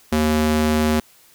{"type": "tone with high-pass filter", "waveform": "square", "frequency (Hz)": 77, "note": "D#2", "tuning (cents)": -17, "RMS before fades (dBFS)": -18, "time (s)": [0.12, 1], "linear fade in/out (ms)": 5, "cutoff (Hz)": 170, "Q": 1.5, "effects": ["white hiss -52 dBFS RMS until 1.34 s"]}